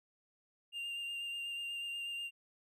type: tone with vibrato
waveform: triangle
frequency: 2794 Hz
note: F7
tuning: in tune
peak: -37 dBFS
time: 0.72-2.31 s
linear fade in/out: 50 ms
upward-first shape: sine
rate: 8.2 Hz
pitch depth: 15 cents each way
effects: none